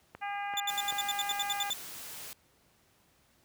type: click train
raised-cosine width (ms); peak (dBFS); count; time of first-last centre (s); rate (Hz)
0.5; -28; 5; 0.15-1.7; 2.58
type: harmonic tone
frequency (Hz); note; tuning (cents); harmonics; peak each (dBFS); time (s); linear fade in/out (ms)
404.8; G#4; -44; 2 / 3 / 4 / 5 / 6 / 7; -35 / -44 / -42 / -44 / -45 / -52; 0.21-1.71; 20
type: tone bursts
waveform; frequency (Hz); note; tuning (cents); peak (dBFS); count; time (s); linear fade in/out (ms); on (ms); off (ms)
35% pulse; 3525; A7; +2; -27; 12; 0.57-1.733; 2; 30; 73
type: noise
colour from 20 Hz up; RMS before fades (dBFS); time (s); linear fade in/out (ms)
white; -44; 0.69-2.33; 0
effects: pink hiss -67 dBFS RMS until 3.44 s + high-pass 60 Hz 12 dB/octave